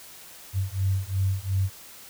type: beating tone pair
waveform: sine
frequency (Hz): 94.7 / 97.5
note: F#2 / G2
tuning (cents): +41 / -9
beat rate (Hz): 2.8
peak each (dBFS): -26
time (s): 0.53-1.7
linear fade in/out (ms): 50
effects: white hiss -46 dBFS RMS until 2.09 s